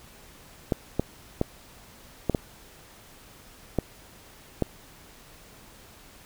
clicks, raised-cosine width 2 ms, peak -9 dBFS, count 7, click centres 0.722 / 0.996 / 1.414 / 2.297 / 2.348 / 3.787 / 4.623 s, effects pink hiss -51 dBFS RMS until 6.25 s

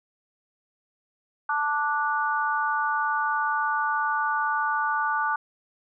sine chord, D major, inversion second, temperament just, 881 / 1174.7 / 1468.3 Hz, A5 / D6 / F#6, +2 / 0 / -14 cents, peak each -27 dBFS, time 1.49-5.36 s, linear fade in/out 5 ms, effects none

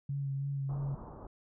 sine tone with vibrato, 138.59 Hz, C#3, in tune, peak -32 dBFS, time 0.09-0.95 s, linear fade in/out 5 ms, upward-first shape sine, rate 3.1 Hz, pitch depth 24 cents each way
pink low-pass noise, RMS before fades -47 dBFS, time 0.69-1.27 s, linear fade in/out 5 ms, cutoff 1200 Hz, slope 48 dB/octave
effects none

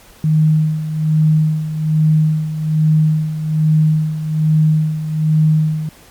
sine tone with tremolo, 155.56 Hz, D#3, in tune, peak -8 dBFS, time 0.24-5.89 s, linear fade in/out 2 ms, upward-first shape sine, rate 1.2 Hz, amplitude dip 70%, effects pink hiss -44 dBFS RMS until 6.1 s + MP3 96 kbps

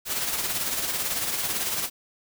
white noise with tremolo, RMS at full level -26 dBFS, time 0.05-1.9 s, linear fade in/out 50 ms, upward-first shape sine, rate 18 Hz, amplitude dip 45%, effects none

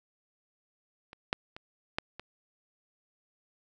clicks, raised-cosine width 0.3 ms, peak -30 / -11 / -27 / -13 / -25 dBFS, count 5, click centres 1.131 / 1.329 / 1.565 / 1.985 / 2.196 s, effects none

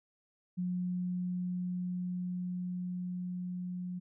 sine tone with level ramp, 180 Hz, F#3, 47 cents flat, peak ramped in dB -31 to -36 dBFS, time 0.57-4 s, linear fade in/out 20 ms, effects none

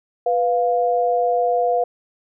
sine tone pair together, 493.9 / 700.8 Hz, B4 / F5, 0 / +6 cents, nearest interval tritone, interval 606 cents, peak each -19 / -18 dBFS, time 0.26-1.84 s, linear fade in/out 5 ms, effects none

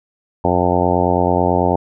harmonic tone, 89.1 Hz, F2, 35 cents sharp, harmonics 1 / 2 / 3 / 4 / 5 / 6 / 7 / 8 / 9 / 10, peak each -22 / -22 / -22 / -22 / -22 / -22 / -22 / -22 / -22 / -22 dBFS, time 0.44-1.76 s, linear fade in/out 5 ms, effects none

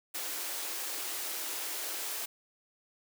white high-pass noise, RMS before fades -37 dBFS, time 0.14-2.26 s, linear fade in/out 10 ms, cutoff 280 Hz, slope 96 dB/octave, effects none

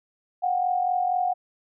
sine tone pair together, 725.8 / 770 Hz, F#5 / G5, -34 / -31 cents, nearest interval minor second, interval 103 cents, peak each -22 / -28 dBFS, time 0.42-1.34 s, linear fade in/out 20 ms, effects none

